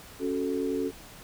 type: chord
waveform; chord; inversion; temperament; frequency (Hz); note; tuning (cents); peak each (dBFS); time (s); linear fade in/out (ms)
sine; F# minor; second; equal; 277.2 / 370 / 440; C#4 / F#4 / A4; 0 / 0 / 0; -30 / -32 / -31; 0.19-0.92; 50
effects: pink hiss -48 dBFS RMS until 1.23 s